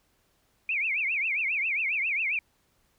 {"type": "tone with vibrato", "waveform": "sine", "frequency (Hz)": 2385, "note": "D7", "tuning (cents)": 26, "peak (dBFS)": -25, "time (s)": [0.69, 2.39], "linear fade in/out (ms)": 2, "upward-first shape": "triangle", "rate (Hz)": 7.4, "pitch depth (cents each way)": 250, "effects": ["pink hiss -69 dBFS RMS until 2.98 s"]}